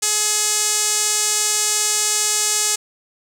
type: tone with band-pass filter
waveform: sawtooth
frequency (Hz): 422.6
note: G#4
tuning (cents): +30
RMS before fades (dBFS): -19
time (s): 0.02-2.76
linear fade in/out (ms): 10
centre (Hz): 7500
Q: 2.6
effects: none